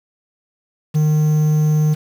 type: tone with quantisation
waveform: triangle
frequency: 152.9 Hz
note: D#3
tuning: 30 cents flat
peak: -10 dBFS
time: 0.94-1.95 s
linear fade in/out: 20 ms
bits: 6
effects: none